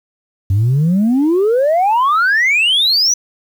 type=exponential sweep; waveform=sine; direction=up; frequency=92.5 to 6050 Hz; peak=-8 dBFS; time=0.5-3.14 s; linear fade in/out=5 ms; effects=tanh soft clip ceiling -8 dBFS + 7-bit